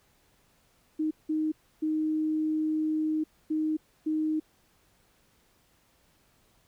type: tone bursts at uneven times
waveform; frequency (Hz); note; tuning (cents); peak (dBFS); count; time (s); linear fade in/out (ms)
sine; 311.1; D#4; 0; -25; 5; 0.99-1.11 / 1.29-1.52 / 1.82-3.24 / 3.5-3.77 / 4.06-4.4; 10
effects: pink hiss -66 dBFS RMS until 6.67 s